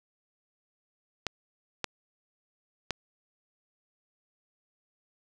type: clicks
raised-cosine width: 0.2 ms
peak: -12 dBFS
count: 3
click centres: 1.267 / 1.843 / 2.907 s
effects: none

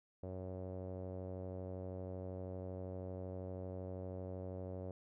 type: tone with low-pass filter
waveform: sawtooth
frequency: 92.7 Hz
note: F#2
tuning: 4 cents sharp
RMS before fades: -45 dBFS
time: 0.23-4.91 s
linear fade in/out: 0 ms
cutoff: 560 Hz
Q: 3.5
effects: none

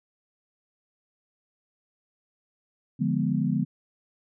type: chord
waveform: sine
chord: D diminished seventh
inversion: none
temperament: equal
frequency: 146.83 / 174.61 / 207.7 / 246.9 Hz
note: D3 / F3 / Ab3 / Cb4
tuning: 0 / 0 / 0 / 0 cents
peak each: -28 dBFS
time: 2.99-3.65 s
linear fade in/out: 20 ms
effects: none

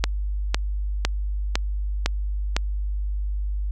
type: click train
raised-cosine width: 0.2 ms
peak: -3 dBFS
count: 6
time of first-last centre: 0.04-2.565 s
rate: 1.98 Hz
effects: added 50 Hz sine -23 dBFS peak until 3.71 s

